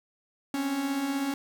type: beating tone pair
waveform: 45% pulse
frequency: 261.6 / 277.6 Hz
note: C4 / C#4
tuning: 0 / +3 cents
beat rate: 16 Hz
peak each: -36 / -28 dBFS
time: 0.54-1.34 s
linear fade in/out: 2 ms
effects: 9-bit